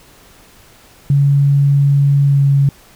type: tone with pitch glide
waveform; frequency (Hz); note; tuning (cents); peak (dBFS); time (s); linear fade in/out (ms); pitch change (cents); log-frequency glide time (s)
sine; 140.9 to 139.44; C#3 to C#3; +29 to +11; -8; 1.1-2.69; 2; -18; 2.25-2.41
effects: pink hiss -45 dBFS RMS until 2.95 s